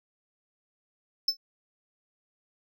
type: tone with exponential decay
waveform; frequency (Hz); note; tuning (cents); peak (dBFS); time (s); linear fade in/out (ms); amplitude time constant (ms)
triangle; 5274; E8; 0; -17; 1.28-1.37; 5; 18
effects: none